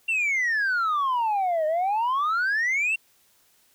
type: exponential two-way sweep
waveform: sine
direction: down then up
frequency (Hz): 2759 to 608 to 2759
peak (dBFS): -19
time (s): 0.08-2.96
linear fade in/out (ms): 10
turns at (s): 1.66
effects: tanh soft clip ceiling -20 dBFS + white hiss -62 dBFS RMS until 3.74 s